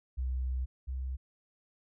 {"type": "tone pair in turn", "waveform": "sine", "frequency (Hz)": [63.8, 64.95], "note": ["C2", "C2"], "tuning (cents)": [-43, -12], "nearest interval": "unison", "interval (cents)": 31, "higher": "second", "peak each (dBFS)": [-30, -33], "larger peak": "first", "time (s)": [[0.17, 0.66], [0.87, 1.17]], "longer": "first", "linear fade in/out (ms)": 20, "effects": []}